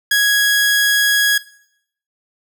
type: tone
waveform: sawtooth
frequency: 1661.2 Hz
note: G#6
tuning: in tune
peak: -8 dBFS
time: 0.11-1.38 s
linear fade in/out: 5 ms
effects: noise-tail reverb RT60 0.7 s tail -19 dB re dry